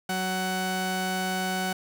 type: tone pair together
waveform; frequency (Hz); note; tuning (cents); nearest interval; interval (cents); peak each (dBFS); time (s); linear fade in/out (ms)
sawtooth; 186.5 / 746; F#3 / F#5; +14 / +14; 2 octaves; 2400; -26 / -24; 0.09-1.73; 5
effects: none